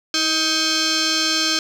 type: tone with frequency modulation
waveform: sine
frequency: 627 Hz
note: D#5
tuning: 13 cents sharp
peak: -15 dBFS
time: 0.14-1.59 s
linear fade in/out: 2 ms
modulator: 947 Hz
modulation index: 5.9
effects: tanh soft clip ceiling -14 dBFS + 8-bit